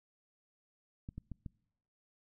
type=clicks; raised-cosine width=5 ms; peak=-30 dBFS; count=4; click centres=1.089 / 1.18 / 1.317 / 1.462 s; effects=noise-tail reverb RT60 0.8 s tail -26 dB re dry